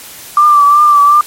sine tone with vibrato, 1174.7 Hz, D6, in tune, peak -3 dBFS, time 0.37-1.21 s, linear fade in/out 2 ms, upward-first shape triangle, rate 2.7 Hz, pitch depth 47 cents each way, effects white hiss -31 dBFS RMS until 1.26 s + MP3 64 kbps

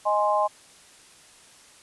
sine chord, Ab major, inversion second, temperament equal, 622.3 / 830.6 / 1046.5 Hz, Eb5 / Ab5 / C6, 0 / 0 / 0 cents, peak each -24 dBFS, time 0.05-0.48 s, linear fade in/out 20 ms, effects white hiss -52 dBFS RMS until 1.82 s + resampled to 24000 Hz

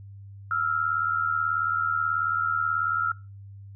sine tone pair together, 1318.5 / 1396.9 Hz, E6 / F6, 0 / 0 cents, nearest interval minor second, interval 100 cents, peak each -26 dBFS, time 0.51-3.12 s, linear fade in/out 2 ms, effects noise-tail reverb RT60 0.3 s tail -22 dB re dry + added 99 Hz sine -41 dBFS peak until 3.75 s

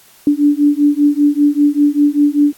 sine beating tone pair, 288.8 / 293.9 Hz, D4 / D4, -29 / +1 cents, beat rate 5.1 Hz, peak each -12 dBFS, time 0.27-2.53 s, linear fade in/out 2 ms, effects white hiss -46 dBFS RMS until 2.57 s + AAC 64 kbps

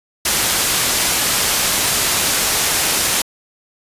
white low-pass noise, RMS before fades -17 dBFS, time 0.25-3.22 s, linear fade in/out 5 ms, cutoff 11000 Hz, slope 12 dB/octave, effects resampled to 32000 Hz

